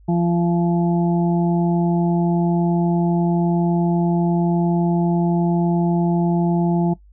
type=harmonic tone; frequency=171.8 Hz; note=F3; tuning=28 cents flat; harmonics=1 / 2 / 4 / 5; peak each=-16 / -22 / -28 / -30 dBFS; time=0.08-6.94 s; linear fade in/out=10 ms; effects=noise-tail reverb RT60 0.1 s tail -18 dB re dry + added 50 Hz sine -45 dBFS peak until 7.12 s